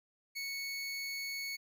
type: tone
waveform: 25% pulse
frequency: 2213 Hz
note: C#7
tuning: 3 cents flat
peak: -34 dBFS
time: 0.35-1.57 s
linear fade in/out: 20 ms
effects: none